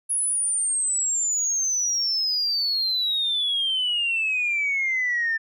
sine exponential sweep, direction down, 10560 to 1781 Hz, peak -20 dBFS, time 0.09-5.38 s, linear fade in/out 20 ms, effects tanh soft clip ceiling -17 dBFS

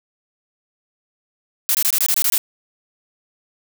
blue noise bursts, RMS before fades -17 dBFS, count 9, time 1.69-2.379 s, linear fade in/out 0 ms, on 57 ms, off 22 ms, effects none

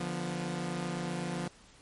sawtooth chord, B diminished, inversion first, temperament equal with one note detuned, 146.83 / 174.61 / 244.7 Hz, D3 / F3 / B3, 0 / 0 / -16 cents, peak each -36 / -31 / -37 dBFS, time 0-1.48 s, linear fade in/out 5 ms, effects pink hiss -58 dBFS RMS until 1.81 s + MP3 48 kbps

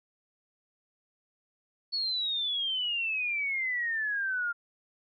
sine exponential sweep, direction down, 4435 to 1391 Hz, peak -28 dBFS, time 1.92-4.53 s, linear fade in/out 20 ms, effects none

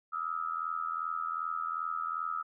sine tone with amplitude modulation, 1285 Hz, E6, 45 cents flat, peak -28 dBFS, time 0.12-2.43 s, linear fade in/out 20 ms, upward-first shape sine, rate 82.6 Hz, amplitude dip 90%, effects none

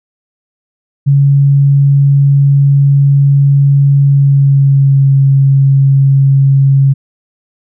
sine tone with pitch glide, 140 to 136.96 Hz, C#3 to C#3, +18 to -20 cents, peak -4 dBFS, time 1.06-6.94 s, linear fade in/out 20 ms, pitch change -38 cents, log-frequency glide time 4.03-5.12 s, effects none

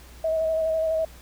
sine tone with vibrato, 641 Hz, E5, 49 cents flat, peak -21 dBFS, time 0.24-1.05 s, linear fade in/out 5 ms, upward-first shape square, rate 12 Hz, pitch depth 17 cents each way, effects added 60 Hz sine -45 dBFS peak until 1.21 s + pink hiss -50 dBFS RMS until 1.21 s

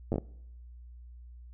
slowing click train, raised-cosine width 2 ms, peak -17 dBFS, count 5, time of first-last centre 0.12-0.182 s, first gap 9 ms, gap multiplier 1.38, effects noise-tail reverb RT60 0.8 s tail -23 dB re dry + added 60 Hz sine -46 dBFS peak until 1.53 s

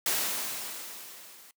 white noise with level ramp, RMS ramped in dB -27 to -53 dBFS, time 0.06-1.51 s, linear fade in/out 2 ms, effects noise-tail reverb RT60 0.1 s tail -21 dB re dry + high-pass 200 Hz 12 dB/octave

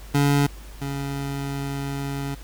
25% pulse tone pair in turn, 142.4 / 139.31 Hz, C#3 / C#3, +47 / +9 cents, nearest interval unison, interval 38 cents, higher first, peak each -13 / -23 dBFS, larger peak first, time 0.14-0.47 / 0.81-2.35 s, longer second, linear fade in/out 10 ms, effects added 50 Hz sine -38 dBFS peak until 2.43 s + pink hiss -47 dBFS RMS until 2.43 s

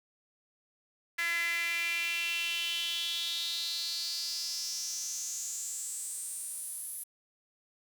sawtooth tone with high-pass filter sweep, 338.5 Hz, E4, 46 cents sharp, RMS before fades -35 dBFS, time 1.18-7.04 s, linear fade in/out 10 ms, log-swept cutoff 1900 to 11000 Hz, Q 6, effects 9-bit

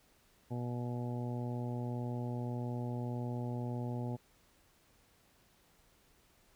harmonic tone, 121.7 Hz, B2, 25 cents flat, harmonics 1 / 2 / 3 / 4 / 5 / 6 / 7, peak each -37 / -41 / -47 / -49 / -50 / -53 / -50 dBFS, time 0.5-4.17 s, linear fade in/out 20 ms, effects pink hiss -68 dBFS RMS until 6.55 s

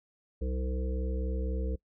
harmonic tone, 64 Hz, C2, 38 cents flat, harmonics 1 / 3 / 5 / 7 / 8, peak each -30 / -41 / -43 / -40 / -44 dBFS, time 0.41-1.76 s, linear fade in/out 10 ms, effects noise-tail reverb RT60 0.1 s tail -22 dB re dry

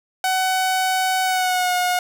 sawtooth tone with pitch glide, 750 to 721.5 Hz, F#5 to F#5, +23 to -44 cents, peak -14 dBFS, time 0.24-1.99 s, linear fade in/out 2 ms, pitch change -67 cents, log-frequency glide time 1.24-1.74 s, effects none

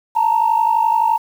sine tone pair together, 880 / 931.7 Hz, A5 / A#5, 0 / -1 cents, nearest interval minor second, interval 99 cents, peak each -15 / -14 dBFS, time 0.15-1.18 s, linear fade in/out 20 ms, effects tanh soft clip ceiling -6 dBFS + 7-bit

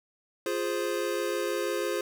square chord, F minor, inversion none, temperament equal, 349.2 / 415.3 / 523.3 Hz, F4 / Ab4 / C5, 0 / 0 / 0 cents, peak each -33 dBFS, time 0.46-2.01 s, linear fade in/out 2 ms, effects none

